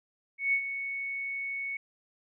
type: tone with ADSR envelope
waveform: sine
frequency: 2217 Hz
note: C#7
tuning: in tune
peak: -22 dBFS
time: 0.38-1.77 s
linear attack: 150 ms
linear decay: 77 ms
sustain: -10 dB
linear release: 4 ms
effects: none